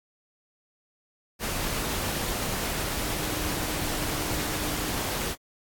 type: tone in noise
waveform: sine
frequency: 306.1 Hz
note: D#4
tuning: 28 cents flat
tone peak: -38 dBFS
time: 2.9-4.97 s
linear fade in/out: 50 ms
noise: pink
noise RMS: -30 dBFS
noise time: 1.39-5.36 s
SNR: -11 dB
effects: AAC 64 kbps